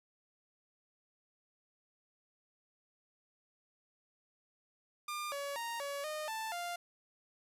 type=tone with pitch steps; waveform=sawtooth; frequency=1200 / 565 / 931 / 565 / 613 / 883 / 698 Hz; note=D6 / C#5 / A#5 / C#5 / D#5 / A5 / F5; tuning=+37 / +33 / -2 / +33 / -26 / +6 / -1 cents; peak=-34 dBFS; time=5.08-6.76 s; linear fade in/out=5 ms; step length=240 ms; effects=resampled to 32000 Hz + 10-bit